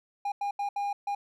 triangle tone bursts at uneven times, 810 Hz, G#5, 43 cents flat, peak -26 dBFS, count 5, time 0.25-0.32 / 0.41-0.51 / 0.59-0.69 / 0.76-0.93 / 1.07-1.15 s, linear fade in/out 5 ms, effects none

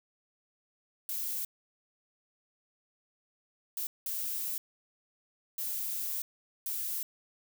violet noise bursts at uneven times, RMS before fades -35 dBFS, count 5, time 1.09-1.45 / 3.77-3.87 / 4.06-4.58 / 5.58-6.22 / 6.66-7.03 s, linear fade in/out 2 ms, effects none

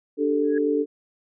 sine chord, D suspended fourth, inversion none, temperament equal, 293.7 / 392 / 440 Hz, D4 / G4 / A4, 0 / 0 / 0 cents, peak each -23 / -28 / -22 dBFS, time 0.17-0.86 s, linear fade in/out 50 ms
sine tone with exponential growth, 1661.2 Hz, G#6, in tune, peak -30 dBFS, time 0.43-0.58 s, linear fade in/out 2 ms, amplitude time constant 31 ms
effects none

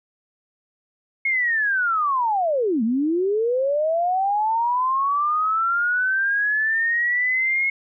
sine linear two-way sweep, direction down then up, 2176 to 213 to 2176 Hz, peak -18 dBFS, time 1.25-7.7 s, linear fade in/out 5 ms, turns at 2.83 s, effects none

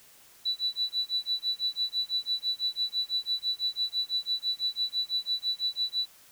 sine tone with tremolo, 3959 Hz, B7, 3 cents sharp, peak -24 dBFS, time 0.45-6.06 s, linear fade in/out 10 ms, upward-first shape sine, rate 6 Hz, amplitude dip 100%, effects white hiss -56 dBFS RMS until 6.31 s

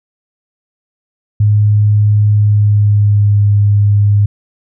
sine tone with pitch glide, 104.7 to 102.55 Hz, G#2 to G#2, +15 to -21 cents, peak -6 dBFS, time 1.4-4.26 s, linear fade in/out 5 ms, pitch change -36 cents, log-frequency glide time 2.31-3.43 s, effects none

